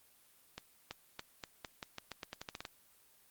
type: accelerating click train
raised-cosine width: 0.2 ms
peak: -24 dBFS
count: 15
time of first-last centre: 0.58-2.652 s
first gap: 330 ms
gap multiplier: 0.86
effects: white hiss -66 dBFS RMS until 3.3 s + Opus 24 kbps